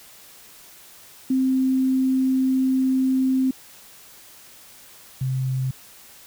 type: tone pair in turn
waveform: sine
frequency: 261.6 / 130.8 Hz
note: C4 / C3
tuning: 0 / 0 cents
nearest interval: octave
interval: 1200 cents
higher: first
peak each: -17 / -21 dBFS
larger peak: first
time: 1.3-3.51 / 5.21-5.71 s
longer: first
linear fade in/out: 5 ms
effects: white hiss -47 dBFS RMS until 6.26 s